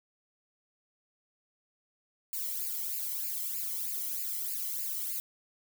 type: noise with flanger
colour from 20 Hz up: violet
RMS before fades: -35 dBFS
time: 2.33-5.2 s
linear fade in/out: 0 ms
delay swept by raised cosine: 0.42 to 0.99 ms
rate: 3.2 Hz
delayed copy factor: +1
effects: none